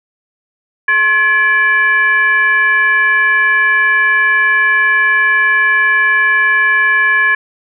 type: tone with frequency modulation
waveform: sine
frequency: 1703 Hz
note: G#6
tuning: 43 cents sharp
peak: -8 dBFS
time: 0.88-7.35 s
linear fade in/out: 5 ms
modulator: 635 Hz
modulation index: 0.65
effects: none